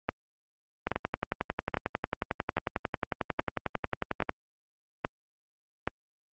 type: two click trains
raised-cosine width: 0.5 ms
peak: -11 / -12 dBFS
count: 8 / 39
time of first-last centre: 0.09-5.875 / 0.87-4.293 s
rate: 1.21 / 11.1 Hz
effects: high-pass 60 Hz 12 dB/octave + Opus 32 kbps